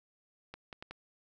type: clicks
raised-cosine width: 0.3 ms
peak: -28 dBFS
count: 4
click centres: 0.54 / 0.728 / 0.825 / 0.91 s
effects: none